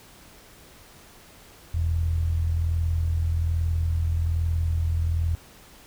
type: tone with low-pass filter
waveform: 15% pulse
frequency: 41.2 Hz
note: E1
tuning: in tune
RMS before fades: -24 dBFS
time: 1.74-5.35 s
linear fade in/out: 0 ms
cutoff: 86 Hz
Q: 4.9
effects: pink hiss -50 dBFS RMS until 5.86 s